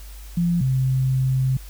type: tone pair in turn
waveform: sine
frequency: 172.6 / 131.1 Hz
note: F3 / C3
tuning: -20 / +4 cents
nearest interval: perfect fourth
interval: 476 cents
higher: first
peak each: -17 dBFS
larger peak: neither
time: 0.37-0.61 / 0.61-1.57 s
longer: second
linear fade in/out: 5 ms
effects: added 50 Hz sine -36 dBFS peak until 1.69 s + white hiss -47 dBFS RMS until 1.69 s